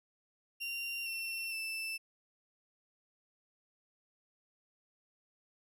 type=tone with pitch steps; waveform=35% pulse; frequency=2766 / 2708 / 2650 Hz; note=F7 / E7 / E7; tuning=-17 / +46 / +9 cents; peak=-35 dBFS; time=0.6-1.98 s; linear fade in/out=20 ms; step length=460 ms; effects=none